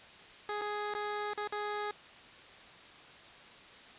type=tone with dropouts; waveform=15% pulse; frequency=416.4 Hz; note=G#4; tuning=5 cents sharp; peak=-28 dBFS; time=0.49-1.91 s; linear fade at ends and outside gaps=1 ms; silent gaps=0.613-0.617 / 0.939-0.949 / 1.334-1.376 / 1.475-1.524 s; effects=white hiss -53 dBFS RMS until 3.98 s + resampled to 8000 Hz